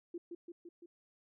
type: tone with echo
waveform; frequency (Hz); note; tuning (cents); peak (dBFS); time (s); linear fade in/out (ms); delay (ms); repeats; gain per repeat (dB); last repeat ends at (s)
sine; 344.3; F4; -25; -39; 0.14-0.18; 5; 170; 4; -3; 0.86
effects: none